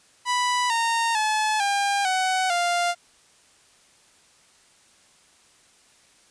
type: tone with pitch steps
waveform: sawtooth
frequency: 987.8 / 921.6 / 859.9 / 802.3 / 748.6 / 698.5 Hz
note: B5 / A#5 / A5 / G5 / F#5 / F5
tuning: 0 / -20 / -40 / +40 / +20 / 0 cents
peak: -17 dBFS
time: 0.25-2.95 s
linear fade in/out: 50 ms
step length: 450 ms
effects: white hiss -57 dBFS RMS until 6.3 s + resampled to 22050 Hz